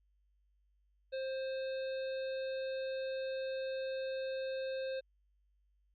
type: harmonic tone with a mistuned harmonic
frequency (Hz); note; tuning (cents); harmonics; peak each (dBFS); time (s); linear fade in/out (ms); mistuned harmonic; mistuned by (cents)
528; C5; +16; 1 / 3 / 5 / 7 / 8; -36 / -50 / -53 / -54 / -55; 1.12-5.01; 20; 5; -24
effects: added 50 Hz sine -70 dBFS peak until 5.94 s